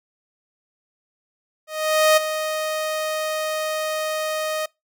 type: tone with ADSR envelope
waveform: sawtooth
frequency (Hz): 622.3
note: D#5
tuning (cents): 0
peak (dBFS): -8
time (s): 1.67-4.66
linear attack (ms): 500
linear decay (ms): 13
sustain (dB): -11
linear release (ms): 7
effects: noise-tail reverb RT60 0.2 s tail -24 dB re dry